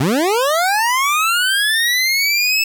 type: linear sweep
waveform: 25% pulse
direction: up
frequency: 116.54 to 2637 Hz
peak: -10 dBFS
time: 0-2.64 s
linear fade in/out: 5 ms
effects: none